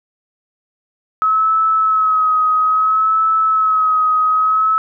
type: tone with vibrato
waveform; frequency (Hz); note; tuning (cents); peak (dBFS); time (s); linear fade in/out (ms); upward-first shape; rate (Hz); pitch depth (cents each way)
sine; 1283; E6; -47; -11; 1.22-4.78; 0; sine; 0.6; 32
effects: none